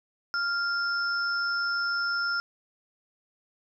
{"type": "tone pair together", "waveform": "sine", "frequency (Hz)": [1396.9, 5274], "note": ["F6", "E8"], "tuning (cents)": [0, 0], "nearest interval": "octave + major seventh", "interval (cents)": 2300, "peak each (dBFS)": [-26, -33], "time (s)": [0.34, 2.4], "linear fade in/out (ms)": 0, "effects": []}